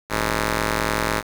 5% pulse ring-modulated tone, 110 Hz, A2, in tune, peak -6 dBFS, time 0.09-1.23 s, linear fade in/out 50 ms, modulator 737 Hz, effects 7-bit

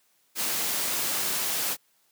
white noise, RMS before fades -28 dBFS, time 0.35-1.77 s, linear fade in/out 50 ms, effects white hiss -67 dBFS RMS until 2.11 s + high-pass 150 Hz 12 dB/octave

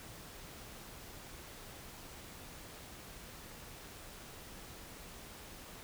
silence, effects pink hiss -51 dBFS RMS until 5.83 s

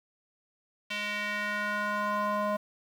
square tone with band-pass filter sweep, 207.7 Hz, G#3, in tune, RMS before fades -31 dBFS, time 0.9-2.57 s, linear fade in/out 10 ms, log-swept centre 2700 to 800 Hz, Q 2.4, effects 9-bit

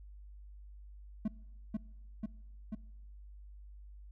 triangle tone with echo, 216.2 Hz, A3, 30 cents flat, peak -28 dBFS, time 1.25-1.28 s, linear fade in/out 5 ms, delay 490 ms, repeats 3, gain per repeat -2 dB, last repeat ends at 2.75 s, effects noise-tail reverb RT60 1.0 s tail -23 dB re dry + added 50 Hz sine -49 dBFS peak until 4.11 s

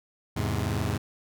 sawtooth chord, E augmented, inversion none, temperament equal with one note detuned, 82.41 / 104.61 / 130.81 Hz, E2 / G#2 / B#2, 0 / +13 / 0 cents, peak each -27 / -25 / -28 dBFS, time 0.36-0.98 s, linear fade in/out 10 ms, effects none

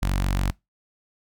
sawtooth tone with notch filter, 47 Hz, F#1, 28 cents sharp, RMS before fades -23 dBFS, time 0.02-0.51 s, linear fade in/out 10 ms, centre 430 Hz, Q 1.2, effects noise-tail reverb RT60 0.2 s tail -23 dB re dry

